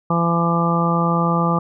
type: harmonic tone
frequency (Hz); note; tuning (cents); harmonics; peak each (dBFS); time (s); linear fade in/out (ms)
169.2; E3; +45; 1 / 2 / 3 / 4 / 5 / 6 / 7; -18 / -27 / -25 / -28 / -25 / -28 / -21; 0.1-1.59; 5
effects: none